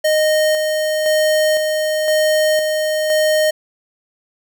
square tone with tremolo, 618 Hz, D#5, 12 cents flat, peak -13 dBFS, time 0.04-3.51 s, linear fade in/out 10 ms, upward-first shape square, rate 0.98 Hz, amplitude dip 35%, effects none

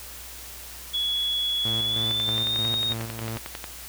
sine tone with pitch glide, 3375 to 3723 Hz, G#7 to A#7, +27 to -3 cents, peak -23 dBFS, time 0.93-2.94 s, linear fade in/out 20 ms, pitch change +170 cents, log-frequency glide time 1.78-2.65 s
sawtooth tone with tremolo, 113.2 Hz, A2, 50 cents sharp, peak -26 dBFS, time 1.65-3.38 s, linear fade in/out 5 ms, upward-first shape square, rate 3.2 Hz, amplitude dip 45%
click train, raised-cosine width 0.3 ms, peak -17 dBFS, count 18, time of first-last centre 2.11-3.642 s, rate 11.1 Hz
effects added 60 Hz sine -46 dBFS peak until 3.88 s + white hiss -41 dBFS RMS until 3.88 s

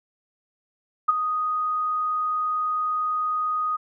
sine tone with ADSR envelope, 1244.5 Hz, D#6, in tune, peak -12 dBFS, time 1.08-3.77 s, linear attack 12 ms, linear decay 21 ms, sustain -10 dB, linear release 16 ms, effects none

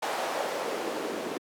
white noise with band-pass filter sweep, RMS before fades -32 dBFS, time 0.02-1.38 s, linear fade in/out 10 ms, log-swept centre 710 to 330 Hz, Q 1.6, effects high-pass 200 Hz 12 dB/octave

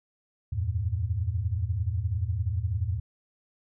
sine tone cluster, 81.5 / 93.2 / 110.1 Hz, E2 / F#2 / A2, -19 / +13 / +2 cents, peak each -30 dBFS, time 0.52-3 s, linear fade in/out 10 ms, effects none

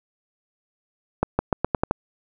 accelerating click train, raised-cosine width 1 ms, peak -5 dBFS, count 7, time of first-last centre 1.23-1.91 s, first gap 160 ms, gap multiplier 0.86, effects none

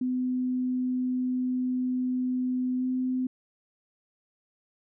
sine tone with pitch glide, 253.1 to 255.6 Hz, B3 to C4, +43 to -40 cents, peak -25 dBFS, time 0.01-3.27 s, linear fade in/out 5 ms, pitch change +17 cents, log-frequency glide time 2.78-2.84 s, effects none

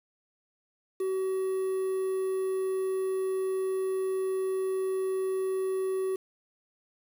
triangle tone with quantisation, 379.3 Hz, F#4, 43 cents sharp, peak -25 dBFS, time 1-6.16 s, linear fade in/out 5 ms, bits 8, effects none

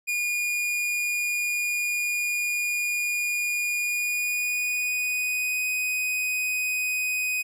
45% pulse tone with pitch glide, 2438 to 2499 Hz, D#7 to D#7, -36 to +7 cents, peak -24 dBFS, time 0.07-7.43 s, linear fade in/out 20 ms, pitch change +43 cents, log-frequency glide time 3.79-5.67 s, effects none

